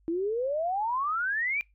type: exponential sweep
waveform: sine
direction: up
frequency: 321.4 to 2410 Hz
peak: -26 dBFS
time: 0.08-1.61 s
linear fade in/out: 0 ms
effects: noise-tail reverb RT60 0.2 s tail -24 dB re dry + added 50 Hz sine -61 dBFS peak until 1.74 s